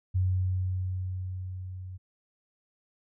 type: tone with level ramp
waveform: sine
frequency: 92.5 Hz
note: F#2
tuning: in tune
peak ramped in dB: -22 to -38 dBFS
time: 0.14-1.98 s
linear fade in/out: 20 ms
effects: none